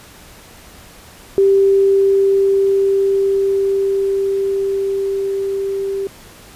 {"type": "tone with level ramp", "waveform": "sine", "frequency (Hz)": 392, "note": "G4", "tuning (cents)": 0, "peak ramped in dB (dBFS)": [-8, -18], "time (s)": [1.38, 6.07], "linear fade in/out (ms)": 0, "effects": ["pink hiss -41 dBFS RMS until 6.55 s", "resampled to 32000 Hz"]}